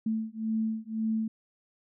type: beating tone pair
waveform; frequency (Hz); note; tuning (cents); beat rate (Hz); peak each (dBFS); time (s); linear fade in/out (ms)
sine; 220 / 221.9; A3 / A3; 0 / +15; 1.9; -31; 0.06-1.28; 5
effects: none